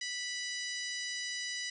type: harmonic tone with a mistuned harmonic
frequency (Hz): 985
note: B5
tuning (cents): -5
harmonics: 2 / 3 / 4 / 5 / 6 / 7 / 8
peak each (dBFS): -40 / -44 / -44 / -42 / -44 / -51 / -51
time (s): 0.01-1.7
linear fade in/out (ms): 5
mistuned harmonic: 8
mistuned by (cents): +49
effects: none